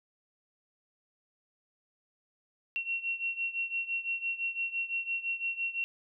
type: beating tone pair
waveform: sine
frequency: 2727 / 2732.9 Hz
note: F7 / F7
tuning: -42 / -38 cents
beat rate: 5.9 Hz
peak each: -33 / -36 dBFS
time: 2.76-5.84 s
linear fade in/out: 0 ms
effects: none